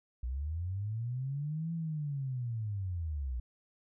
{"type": "linear two-way sweep", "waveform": "sine", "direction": "up then down", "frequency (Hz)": [58.27, 168, 58.27], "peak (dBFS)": -33, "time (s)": [0.23, 3.4], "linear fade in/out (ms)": 5, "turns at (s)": 1.73, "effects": []}